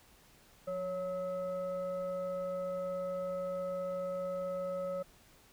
sine tone with frequency modulation, 554.4 Hz, C#5, in tune, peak -34 dBFS, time 0.67-5.03 s, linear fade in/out 10 ms, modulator 733 Hz, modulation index 0.5, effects pink hiss -62 dBFS RMS until 5.52 s

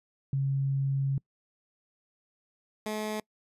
sine / 15% pulse tone pair in turn, 136.8 / 214.2 Hz, C#3 / A3, -23 / -46 cents, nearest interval minor sixth, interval 777 cents, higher second, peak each -25 dBFS, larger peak neither, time 0.33-1.18 / 2.86-3.2 s, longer first, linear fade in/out 2 ms, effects noise-tail reverb RT60 0.1 s tail -25 dB re dry + resampled to 32000 Hz

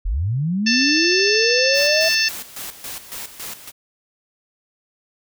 sine linear sweep, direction up, 34.65 to 655 Hz, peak -18 dBFS, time 0.05-2.09 s, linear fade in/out 10 ms
harmonic tone, 887 Hz, A5, 14 cents sharp, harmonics 2 / 3 / 4 / 5 / 6 / 7, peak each -22 / -21 / -30 / -23 / -20 / -27 dBFS, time 0.66-2.29 s, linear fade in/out 10 ms
white noise with tremolo, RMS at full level -31 dBFS, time 1.73-3.72 s, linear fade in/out 50 ms, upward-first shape square, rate 3.6 Hz, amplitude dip 70%
effects none

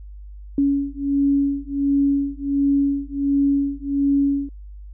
sine beating tone pair, 279.4 / 280.8 Hz, C#4 / C#4, +14 / +22 cents, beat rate 1.4 Hz, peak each -20 dBFS, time 0.58-4.49 s, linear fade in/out 2 ms, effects added 50 Hz sine -35 dBFS peak until 4.93 s

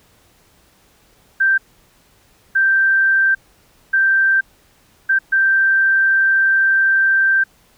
sine tone bursts at uneven times, 1568 Hz, G6, in tune, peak -11 dBFS, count 5, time 1.4-1.58 / 2.55-3.35 / 3.93-4.41 / 5.09-5.19 / 5.32-7.44 s, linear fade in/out 10 ms, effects pink hiss -54 dBFS RMS until 7.77 s

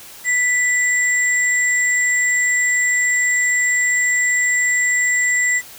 sine tone pair together, 1975.5 / 7467 Hz, B6 / A#8, 0 / +2 cents, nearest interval octave + major seventh, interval 2302 cents, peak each -15 / -21 dBFS, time 0.24-5.62 s, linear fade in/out 50 ms, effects white hiss -39 dBFS RMS until 5.78 s

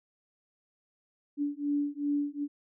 sine beating tone pair, 287.7 / 290.3 Hz, D4 / D4, -36 / -20 cents, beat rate 2.6 Hz, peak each -31 dBFS, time 1.37-2.48 s, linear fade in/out 50 ms, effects none

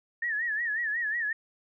sine tone with vibrato, 1800 Hz, A6, 39 cents sharp, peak -27 dBFS, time 0.22-1.33 s, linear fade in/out 5 ms, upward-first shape sine, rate 5.5 Hz, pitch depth 120 cents each way, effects none

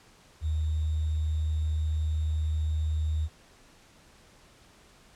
sine tone with sample-and-hold, 77.78 Hz, D#2, in tune, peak -25 dBFS, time 0.41-3.29 s, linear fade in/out 50 ms, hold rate 3675 Hz, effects pink hiss -57 dBFS RMS until 5.15 s + low-pass 9000 Hz 12 dB/octave

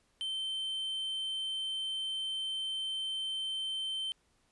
triangle tone, 3100 Hz, G7, 20 cents flat, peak -32 dBFS, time 0.21-4.12 s, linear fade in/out 0 ms, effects pink hiss -72 dBFS RMS until 4.51 s + resampled to 24000 Hz

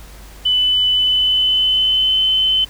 sine tone with pitch glide, 2999 to 3053 Hz, F#7 to G7, +23 to -46 cents, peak -12 dBFS, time 0.45-2.65 s, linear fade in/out 10 ms, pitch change +31 cents, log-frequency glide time 0.88-2.24 s, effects added 50 Hz sine -36 dBFS peak until 2.69 s + pink hiss -42 dBFS RMS until 2.69 s

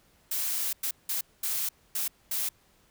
blue noise bursts at uneven times, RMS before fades -30 dBFS, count 6, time 0.31-0.73 / 0.83-0.91 / 1.09-1.21 / 1.43-1.69 / 1.95-2.08 / 2.31-2.49 s, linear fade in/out 5 ms, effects pink hiss -64 dBFS RMS until 2.9 s

